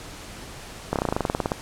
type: slowing click train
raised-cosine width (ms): 1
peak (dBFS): -8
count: 15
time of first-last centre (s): 0.93-1.518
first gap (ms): 28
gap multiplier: 1.06
effects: pink hiss -40 dBFS RMS until 1.61 s + low-pass 10000 Hz 12 dB/octave